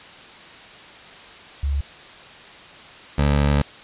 sine / 20% pulse tone pair in turn, 70.3 / 71.86 Hz, C#2 / D2, +25 / -37 cents, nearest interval unison, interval 38 cents, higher second, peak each -19 / -11 dBFS, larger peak second, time 1.63-1.81 / 3.18-3.62 s, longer second, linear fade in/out 5 ms, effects white hiss -42 dBFS RMS until 3.83 s + resampled to 8000 Hz

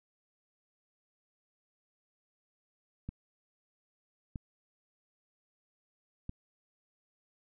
clicks, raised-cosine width 5 ms, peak -26 dBFS, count 3, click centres 3.09 / 4.358 / 6.294 s, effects none

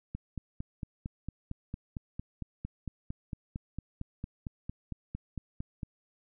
click train, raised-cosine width 5 ms, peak -24 dBFS, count 26, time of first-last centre 0.15-5.832 s, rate 4.4 Hz, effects none

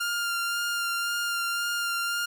sawtooth tone with vibrato, 1399 Hz, F6, 3 cents sharp, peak -23 dBFS, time 0-2.26 s, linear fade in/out 10 ms, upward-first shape sine, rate 1.9 Hz, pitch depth 14 cents each way, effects none

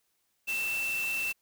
sine tone in noise, 2672 Hz, E7, 23 cents sharp, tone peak -29 dBFS, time 0.47-1.33 s, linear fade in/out 20 ms, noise white, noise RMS -40 dBFS, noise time 0.47-1.33 s, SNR +8 dB, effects white hiss -75 dBFS RMS until 1.41 s

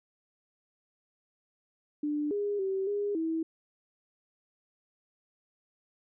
sine tone with pitch steps, 296.5 / 409.1 / 384.8 / 408.7 / 324 Hz, D4 / G#4 / G4 / G#4 / E4, +17 / -26 / -32 / -28 / -30 cents, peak -28 dBFS, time 2.03-3.43 s, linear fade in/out 5 ms, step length 280 ms, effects none

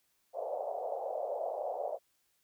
white band-pass noise, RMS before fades -37 dBFS, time 0.33-1.99 s, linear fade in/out 50 ms, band 510 to 720 Hz, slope 48 dB/octave, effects white hiss -75 dBFS RMS until 2.43 s

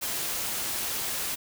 white noise, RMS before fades -31 dBFS, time 0.01-1.36 s, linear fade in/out 20 ms, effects none

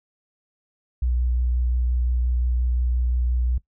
sine tone with vibrato, 61.2 Hz, B1, 15 cents flat, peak -19 dBFS, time 1.02-3.58 s, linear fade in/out 5 ms, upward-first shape sine, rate 5.7 Hz, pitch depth 14 cents each way, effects noise-tail reverb RT60 0.1 s tail -18 dB re dry

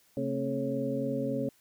sine tone cluster, 135.2 / 225.8 / 269.3 / 428.6 / 549 Hz, C#3 / A3 / C#4 / A4 / C#5, -43 / +45 / -50 / -45 / -17 cents, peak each -37 / -36 / -33 / -37 / -34 dBFS, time 0.17-1.49 s, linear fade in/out 2 ms, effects white hiss -65 dBFS RMS until 1.6 s

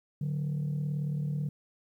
sine tone pair together, 146.71 / 185 Hz, D3 / F#3, -1 / 0 cents, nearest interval major third, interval 401 cents, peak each -28 / -35 dBFS, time 0.21-1.49 s, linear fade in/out 5 ms, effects tanh soft clip ceiling -26 dBFS + 11-bit

